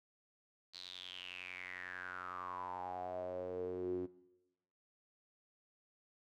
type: tone with band-pass filter sweep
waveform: sawtooth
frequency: 91 Hz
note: F#2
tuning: 28 cents flat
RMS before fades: -44 dBFS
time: 0.73-4.07 s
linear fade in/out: 20 ms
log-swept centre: 4300 to 320 Hz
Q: 8.3
effects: noise-tail reverb RT60 1.0 s tail -19 dB re dry